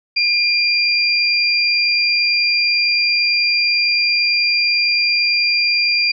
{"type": "tone pair together", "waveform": "sine", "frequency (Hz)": [2404, 4767], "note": ["D7", "D8"], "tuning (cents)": [40, 25], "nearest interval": "octave", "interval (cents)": 1185, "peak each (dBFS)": -16, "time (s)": [0.16, 6.12], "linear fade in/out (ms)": 10, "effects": []}